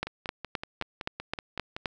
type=two click trains; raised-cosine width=0.3 ms; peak=-19 / -13 dBFS; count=10 / 8; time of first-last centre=0.07-1.765 / 0.03-1.858 s; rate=5.31 / 3.83 Hz; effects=none